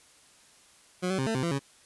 20% pulse tone with pitch steps, 181.4 / 189.5 / 132.5 / 223.5 / 130.1 / 169.7 / 138.4 Hz, F#3 / F#3 / C3 / A3 / C3 / F3 / C#3, -34 / +42 / +22 / +27 / -9 / -49 / -2 cents, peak -22 dBFS, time 1.02-1.594 s, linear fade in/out 20 ms, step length 82 ms, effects white hiss -58 dBFS RMS until 1.85 s + resampled to 24000 Hz

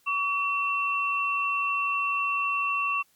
sine tone pair together, 1137 / 2704 Hz, C#6 / E7, +44 / +43 cents, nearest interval octave + minor third, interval 1499 cents, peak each -27 dBFS, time 0.06-3.03 s, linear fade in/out 20 ms, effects white hiss -65 dBFS RMS until 3.15 s + Opus 48 kbps

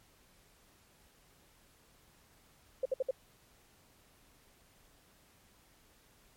sine tone bursts, 523.3 Hz, C5, in tune, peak -28 dBFS, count 4, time 2.83-3.11 s, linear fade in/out 5 ms, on 25 ms, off 60 ms, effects pink hiss -65 dBFS RMS until 6.36 s + MP3 64 kbps

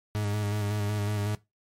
40% pulse tone with vibrato, 103.83 Hz, G#2, in tune, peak -26 dBFS, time 0.15-1.35 s, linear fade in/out 0 ms, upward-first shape square, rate 5.4 Hz, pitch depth 26 cents each way, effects noise-tail reverb RT60 0.2 s tail -19 dB re dry + MP3 64 kbps

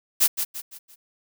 blue noise with echo, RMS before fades -17 dBFS, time 0.2-0.28 s, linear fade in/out 20 ms, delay 170 ms, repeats 4, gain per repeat -8 dB, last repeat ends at 0.96 s, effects none

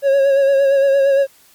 triangle tone with vibrato, 550 Hz, C#5, 14 cents flat, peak -8 dBFS, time 0.02-1.27 s, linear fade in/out 50 ms, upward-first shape sine, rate 8.7 Hz, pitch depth 33 cents each way, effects white hiss -50 dBFS RMS until 1.54 s + MP3 96 kbps

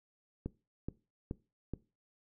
click train, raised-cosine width 3 ms, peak -24 dBFS, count 4, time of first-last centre 0.46-1.737 s, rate 2.35 Hz, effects noise-tail reverb RT60 0.3 s tail -20 dB re dry

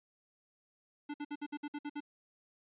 square tone bursts, 293.1 Hz, D4, 3 cents flat, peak -38 dBFS, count 9, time 1.09-2.005 s, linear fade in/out 10 ms, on 51 ms, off 57 ms, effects resampled to 8000 Hz

